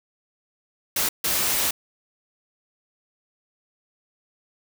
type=noise bursts at uneven times; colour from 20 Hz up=white; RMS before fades=-23 dBFS; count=2; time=0.96-1.09 / 1.24-1.71 s; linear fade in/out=5 ms; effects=none